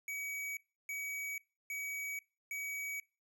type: tone bursts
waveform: square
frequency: 2268 Hz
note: C#7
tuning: 39 cents sharp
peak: -39 dBFS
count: 4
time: 0.08-3 s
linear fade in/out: 2 ms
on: 490 ms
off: 320 ms
effects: noise-tail reverb RT60 0.3 s tail -21 dB re dry